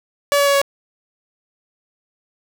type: tone with pitch steps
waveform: sawtooth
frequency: 571 / 566.7 / 562.5 / 558.3 Hz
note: D5 / C#5 / C#5 / C#5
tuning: -49 / +38 / +25 / +12 cents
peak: -9 dBFS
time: 0.32-0.616 s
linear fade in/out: 0 ms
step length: 74 ms
effects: none